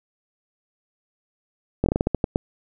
slowing click train, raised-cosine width 2 ms, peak -6 dBFS, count 10, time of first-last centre 1.84-2.359 s, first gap 21 ms, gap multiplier 1.24, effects none

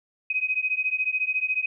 sine beating tone pair, 2512 / 2526 Hz, D#7 / D#7, +16 / +26 cents, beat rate 14 Hz, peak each -26 dBFS, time 0.3-1.66 s, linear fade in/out 5 ms, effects none

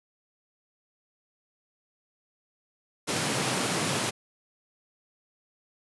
pink high-pass noise, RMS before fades -28 dBFS, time 3.07-4.11 s, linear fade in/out 20 ms, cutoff 110 Hz, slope 48 dB/octave, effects resampled to 24000 Hz

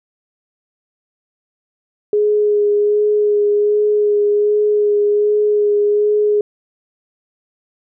sine tone with vibrato, 416.4 Hz, G#4, 5 cents sharp, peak -11 dBFS, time 2.13-6.41 s, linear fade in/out 2 ms, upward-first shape sine, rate 1.3 Hz, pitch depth 15 cents each way, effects none

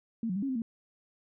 sine tone with pitch steps, 227.8 / 182.4 / 199.6 / 273.7 / 259.9 / 228.4 Hz, A#3 / F#3 / G3 / C#4 / C4 / A#3, -40 / -24 / +32 / -22 / -11 / -35 cents, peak -29 dBFS, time 0.23-0.62 s, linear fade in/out 2 ms, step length 65 ms, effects none

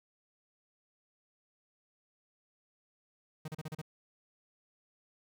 45% pulse tone bursts, 155.56 Hz, D#3, in tune, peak -38 dBFS, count 6, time 3.45-3.816 s, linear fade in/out 5 ms, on 31 ms, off 36 ms, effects none

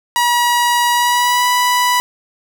sawtooth tone with pitch glide, 962 to 986.2 Hz, B5 to B5, -46 to -3 cents, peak -8 dBFS, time 0.16-2 s, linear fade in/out 0 ms, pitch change +43 cents, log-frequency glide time 0.92-1.47 s, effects none

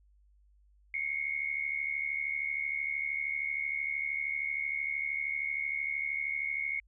sine tone pair together, 2147 / 2220 Hz, C7 / C#7, +44 / +2 cents, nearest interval minor second, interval 58 cents, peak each -34 / -34 dBFS, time 0.94-6.8 s, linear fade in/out 2 ms, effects added 50 Hz sine -61 dBFS peak until 6.87 s

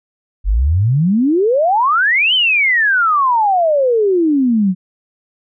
sine exponential two-way sweep, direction up then down, 43.65 to 3136 to 177.9 Hz, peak -10 dBFS, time 0.44-4.75 s, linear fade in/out 50 ms, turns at 2.34 s, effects none

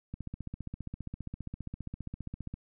click train, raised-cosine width 5 ms, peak -26 dBFS, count 37, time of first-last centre 0.14-2.54 s, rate 15 Hz, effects none

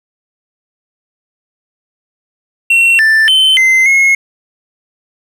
triangle tone with pitch steps, 2722 / 1770 / 3072 / 2068 / 2167 Hz, F7 / A6 / G7 / C7 / C#7, -45 / +10 / -36 / -21 / -40 cents, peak -4 dBFS, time 2.7-4.15 s, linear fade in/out 5 ms, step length 290 ms, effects none

